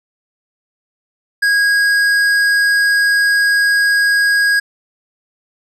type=tone with tanh clipping; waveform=sine; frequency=1643 Hz; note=G#6; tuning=19 cents flat; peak=-12 dBFS; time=1.42-4.6 s; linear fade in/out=10 ms; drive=12 dB; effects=none